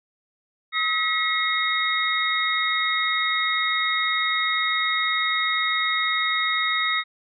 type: tone cluster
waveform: sine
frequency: 1279 / 1929 / 2157 / 3747 Hz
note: D#6 / B6 / C#7 / A#7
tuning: +47 / -41 / -48 / +8 cents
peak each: -26 dBFS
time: 0.72-7.04 s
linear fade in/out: 50 ms
effects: none